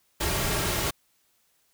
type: noise with comb filter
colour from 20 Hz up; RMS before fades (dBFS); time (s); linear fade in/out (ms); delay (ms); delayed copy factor
pink; -27; 0.2-0.91; 10; 4; -0.5
effects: white hiss -68 dBFS RMS until 1.73 s